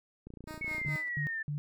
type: click train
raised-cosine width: 3 ms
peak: -33 dBFS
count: 19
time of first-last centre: 0.27-0.884 s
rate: 29.3 Hz
type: tone with tremolo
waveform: 10% pulse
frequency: 311.1 Hz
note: D#4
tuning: in tune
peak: -34 dBFS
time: 0.47-1.09 s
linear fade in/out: 10 ms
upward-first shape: sine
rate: 4.7 Hz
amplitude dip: 90%
type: linear sweep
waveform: sine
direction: down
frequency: 2217 to 1760 Hz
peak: -33 dBFS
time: 0.61-1.43 s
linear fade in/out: 10 ms
type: tone bursts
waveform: sine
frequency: 146.83 Hz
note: D3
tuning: in tune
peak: -32 dBFS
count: 3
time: 0.86-1.58 s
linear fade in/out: 0 ms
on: 100 ms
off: 210 ms
effects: none